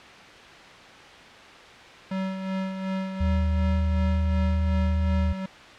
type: tone with tremolo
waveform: square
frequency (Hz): 190.1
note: F#3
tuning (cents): +47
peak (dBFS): -26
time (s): 2.11-5.46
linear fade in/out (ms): 5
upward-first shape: sine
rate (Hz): 2.7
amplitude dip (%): 50
type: tone with vibrato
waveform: sine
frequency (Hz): 77.78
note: D#2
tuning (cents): 0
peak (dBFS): -21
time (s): 3.2-5.33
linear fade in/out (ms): 10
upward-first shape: sine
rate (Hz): 2.3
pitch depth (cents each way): 13
effects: white hiss -45 dBFS RMS until 5.78 s + low-pass 3000 Hz 12 dB/octave